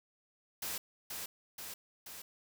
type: noise with echo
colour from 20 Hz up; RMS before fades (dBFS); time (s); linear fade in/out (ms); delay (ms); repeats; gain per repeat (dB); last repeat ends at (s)
white; -39; 0.62-0.78; 5; 480; 3; -3; 2.22
effects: none